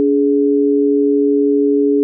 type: tone pair together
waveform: sine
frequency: 285.8 / 418.4 Hz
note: D4 / G#4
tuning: -47 / +13 cents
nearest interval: perfect fifth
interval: 660 cents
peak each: -13 dBFS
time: 0-2.03 s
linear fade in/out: 0 ms
effects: none